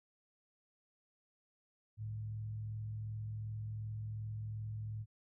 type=tone with frequency modulation; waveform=sine; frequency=107.8 Hz; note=A2; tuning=35 cents flat; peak=-39 dBFS; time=1.97-5.06 s; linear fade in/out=50 ms; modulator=42.7 Hz; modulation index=0.34; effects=none